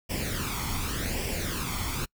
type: noise with flanger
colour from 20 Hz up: pink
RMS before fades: -31 dBFS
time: 0.09-2.06 s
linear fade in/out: 20 ms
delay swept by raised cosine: 0.37 to 0.92 ms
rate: 0.87 Hz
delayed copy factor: +0.65
effects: noise-tail reverb RT60 0.1 s tail -26 dB re dry

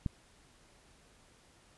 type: click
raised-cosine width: 5 ms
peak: -20 dBFS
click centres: 0.062 s
effects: pink hiss -63 dBFS RMS until 1.77 s + resampled to 24000 Hz

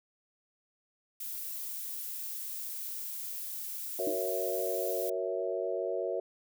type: noise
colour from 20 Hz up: violet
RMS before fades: -39 dBFS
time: 1.2-5.1 s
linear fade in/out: 5 ms
type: chord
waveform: sine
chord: F# dominant seventh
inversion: none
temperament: equal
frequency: 370 / 466.2 / 554.4 / 659.3 Hz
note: F#4 / A#4 / C#5 / E5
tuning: 0 / 0 / 0 / 0 cents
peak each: -36 dBFS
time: 3.99-6.2 s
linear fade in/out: 2 ms
type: tone with exponential decay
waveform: sine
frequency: 311.1 Hz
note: D#4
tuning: in tune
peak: -29 dBFS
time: 4.07-4.25 s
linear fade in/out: 1 ms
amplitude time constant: 37 ms
effects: none

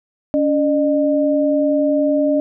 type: tone pair together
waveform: sine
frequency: 283.4 / 606 Hz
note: C#4 / D#5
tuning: +38 / -46 cents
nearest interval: octave + minor second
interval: 1316 cents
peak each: -16 dBFS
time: 0.34-2.4 s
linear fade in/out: 0 ms
effects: none

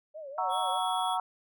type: tone with vibrato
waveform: sine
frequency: 587.3 Hz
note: D5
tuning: in tune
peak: -39 dBFS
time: 0.14-0.79 s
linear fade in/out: 20 ms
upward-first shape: triangle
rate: 4.9 Hz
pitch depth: 180 cents each way
type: chord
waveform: sine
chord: F# dominant seventh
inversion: none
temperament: equal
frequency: 740 / 932.3 / 1108.7 / 1318.5 Hz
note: F#5 / A#5 / C#6 / E6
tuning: 0 / 0 / 0 / 0 cents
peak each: -31 / -32 / -36 / -35 dBFS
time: 0.38-1.2 s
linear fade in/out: 2 ms
type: tone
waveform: square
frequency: 3358 Hz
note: G#7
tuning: 18 cents sharp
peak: -37 dBFS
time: 0.49-1.18 s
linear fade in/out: 50 ms
effects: none

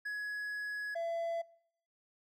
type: tone pair in turn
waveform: triangle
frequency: 1680 / 671.7 Hz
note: G#6 / E5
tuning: +19 / +32 cents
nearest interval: octave + major third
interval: 1587 cents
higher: first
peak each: -34 / -32 dBFS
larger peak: second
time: 0.05-0.95 / 0.95-1.42 s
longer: first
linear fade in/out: 10 ms
effects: noise-tail reverb RT60 0.7 s tail -23 dB re dry

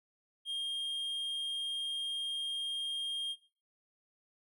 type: tone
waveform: triangle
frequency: 3221 Hz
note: G7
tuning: 46 cents sharp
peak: -32 dBFS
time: 0.45-3.36 s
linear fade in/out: 50 ms
effects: noise-tail reverb RT60 0.4 s tail -17 dB re dry

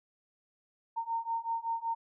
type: beating tone pair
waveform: sine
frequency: 914 / 919.3 Hz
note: A#5 / A#5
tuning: -34 / -24 cents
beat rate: 5.3 Hz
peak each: -35 / -34 dBFS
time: 0.96-1.95 s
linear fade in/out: 20 ms
effects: none

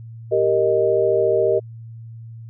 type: chord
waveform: sine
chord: Eb major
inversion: first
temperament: equal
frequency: 392 / 466.2 / 622.3 Hz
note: G4 / Bb4 / Eb5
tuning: 0 / 0 / 0 cents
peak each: -19 dBFS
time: 0.31-1.6 s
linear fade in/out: 20 ms
effects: added 114 Hz sine -34 dBFS peak until 2.49 s

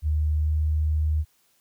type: tone with pitch glide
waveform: sine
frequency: 76.3 to 76.96 Hz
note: D#2 to D#2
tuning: -33 to -18 cents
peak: -20 dBFS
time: 0.02-1.25 s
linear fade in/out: 50 ms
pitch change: +15 cents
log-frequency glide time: 0.43-0.48 s
effects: white hiss -65 dBFS RMS until 1.6 s

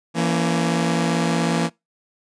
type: chord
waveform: sawtooth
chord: A# diminished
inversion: second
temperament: just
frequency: 167.82 / 233.1 / 279.7 Hz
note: E3 / A#3 / C#4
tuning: +31 / 0 / +16 cents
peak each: -17 / -19 / -23 dBFS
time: 0.14-1.7 s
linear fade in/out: 50 ms
effects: noise-tail reverb RT60 0.2 s tail -23 dB re dry + resampled to 22050 Hz

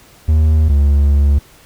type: tone pair in turn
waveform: triangle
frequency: 77.78 / 71.21 Hz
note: D#2 / C#2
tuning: 0 / +47 cents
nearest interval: major second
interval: 153 cents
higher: first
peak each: -6 dBFS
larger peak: neither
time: 0.28-0.69 / 0.69-1.39 s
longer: second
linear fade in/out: 10 ms
effects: pink hiss -45 dBFS RMS until 1.65 s

